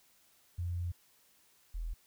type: tone pair in turn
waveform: sine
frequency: 87.31 / 41.2 Hz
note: F2 / E1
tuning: 0 / 0 cents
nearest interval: octave + minor second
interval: 1300 cents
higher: first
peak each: -33 / -35 dBFS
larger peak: first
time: 0.58-0.92 / 1.74-1.94 s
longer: first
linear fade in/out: 10 ms
effects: white hiss -67 dBFS RMS until 2.06 s